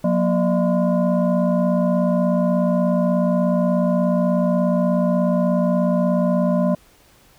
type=tone with frequency modulation; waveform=sine; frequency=181.2 Hz; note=F#3; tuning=36 cents flat; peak=-15 dBFS; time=0.04-6.75 s; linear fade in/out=5 ms; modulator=419 Hz; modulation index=1.2; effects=pink hiss -53 dBFS RMS until 7.38 s